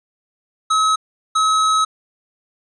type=tone bursts at uneven times; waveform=square; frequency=1282 Hz; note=E6; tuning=49 cents flat; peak=-14 dBFS; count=2; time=0.7-0.96 / 1.35-1.85 s; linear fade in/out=10 ms; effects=resampled to 22050 Hz